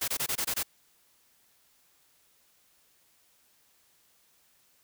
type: noise bursts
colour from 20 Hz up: white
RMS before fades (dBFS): -30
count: 7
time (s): 0.01-0.632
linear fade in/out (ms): 10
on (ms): 70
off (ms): 22
effects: white hiss -66 dBFS RMS until 4.83 s